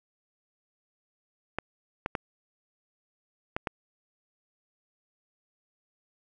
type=clicks; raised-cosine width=0.5 ms; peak=-14 dBFS; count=5; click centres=1.586 / 2.061 / 2.152 / 3.565 / 3.672 s; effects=none